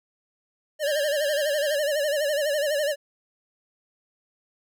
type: tone with vibrato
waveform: square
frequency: 587.3 Hz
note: D5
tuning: in tune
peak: -23 dBFS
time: 0.79-2.96 s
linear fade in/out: 50 ms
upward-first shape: sine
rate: 12 Hz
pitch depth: 94 cents each way
type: tone with tremolo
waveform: 20% pulse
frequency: 1600 Hz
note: G6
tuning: 35 cents sharp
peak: -29 dBFS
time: 0.85-1.76 s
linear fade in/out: 10 ms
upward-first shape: sine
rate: 2.5 Hz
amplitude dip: 40%
effects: none